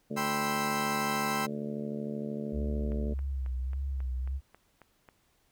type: harmonic tone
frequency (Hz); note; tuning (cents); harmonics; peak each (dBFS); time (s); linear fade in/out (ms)
73.1; D2; -7; 2 / 3 / 4 / 5 / 6 / 7 / 8 / 9; -42 / -35 / -46 / -44 / -41 / -50 / -44 / -55; 0.1-3.14; 10
type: chord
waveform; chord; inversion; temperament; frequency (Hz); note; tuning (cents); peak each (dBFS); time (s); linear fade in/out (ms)
30% pulse; C major seventh; second; equal with one note detuned; 784 / 981.5 / 1046.5 / 1318.5; G5 / B5 / C6 / E6; 0 / -11 / 0 / 0; -32 / -36 / -32 / -33; 0.16-1.47; 20
type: tone with vibrato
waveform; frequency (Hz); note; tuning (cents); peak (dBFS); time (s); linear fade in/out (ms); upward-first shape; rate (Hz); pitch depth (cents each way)
sine; 65.8; C2; +10; -30; 2.52-4.41; 50; sine; 1.7; 75
type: click train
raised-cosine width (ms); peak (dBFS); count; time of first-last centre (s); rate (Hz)
0.5; -36; 9; 2.92-5.088; 3.69
effects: pink hiss -70 dBFS RMS until 5.51 s